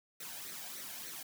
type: noise with flanger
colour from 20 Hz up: white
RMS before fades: -45 dBFS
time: 0.2-1.23 s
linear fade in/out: 5 ms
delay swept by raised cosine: 0.49 to 1.33 ms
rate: 3.4 Hz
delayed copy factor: +0.6
effects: high-pass 150 Hz 12 dB/octave